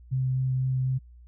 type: tone with vibrato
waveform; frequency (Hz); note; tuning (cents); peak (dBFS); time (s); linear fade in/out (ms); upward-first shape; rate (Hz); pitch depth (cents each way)
sine; 130; C3; -11; -23; 0.11-0.99; 20; sine; 4; 9
effects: added 60 Hz sine -47 dBFS peak until 1.27 s